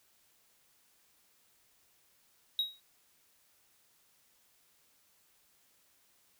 triangle tone with exponential decay, 3809 Hz, A#7, 37 cents sharp, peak -24 dBFS, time 2.59-2.8 s, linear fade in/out 1 ms, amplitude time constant 45 ms, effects white hiss -69 dBFS RMS until 6.39 s

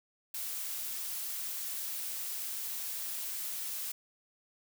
blue noise, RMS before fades -38 dBFS, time 0.34-3.92 s, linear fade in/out 5 ms, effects none

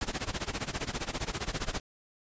pink noise with tremolo, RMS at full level -31 dBFS, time 0.01-1.8 s, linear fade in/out 2 ms, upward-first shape sine, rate 15 Hz, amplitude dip 90%, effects resampled to 16000 Hz

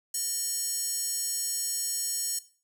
square tone with high-pass filter, 610 Hz, D#5, 34 cents flat, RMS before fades -31 dBFS, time 0.14-2.39 s, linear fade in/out 5 ms, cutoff 7500 Hz, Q 3, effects noise-tail reverb RT60 0.4 s tail -17 dB re dry

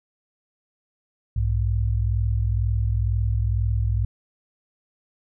sine tone pair together, 61.74 / 103.83 Hz, B1 / G#2, 0 / 0 cents, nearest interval major sixth, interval 900 cents, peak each -22 dBFS, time 1.36-4.05 s, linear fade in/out 5 ms, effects none

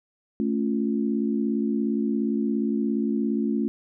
sine chord, A augmented, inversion none, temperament equal, 220 / 277.2 / 349.2 Hz, A3 / C#4 / E#4, 0 / 0 / 0 cents, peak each -24 / -27 / -30 dBFS, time 0.4-3.68 s, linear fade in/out 0 ms, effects none

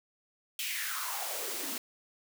white noise with high-pass filter sweep, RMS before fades -36 dBFS, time 0.59-1.78 s, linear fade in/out 2 ms, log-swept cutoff 2900 to 220 Hz, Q 4.2, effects none

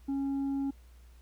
triangle tone with tanh clipping, 275.2 Hz, C#4, 12 cents flat, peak -30 dBFS, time 0.08-0.71 s, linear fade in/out 10 ms, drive 8 dB, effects added 60 Hz sine -52 dBFS peak until 1.21 s + pink hiss -66 dBFS RMS until 1.21 s

